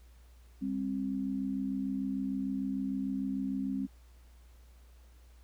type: tone pair together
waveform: sine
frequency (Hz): 199.13 / 265.8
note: G3 / C4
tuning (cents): +27 / +27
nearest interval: perfect fourth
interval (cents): 500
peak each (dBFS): -35 / -33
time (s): 0.61-3.87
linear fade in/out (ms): 20
effects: added 60 Hz sine -54 dBFS peak until 5.43 s + pink hiss -67 dBFS RMS until 5.43 s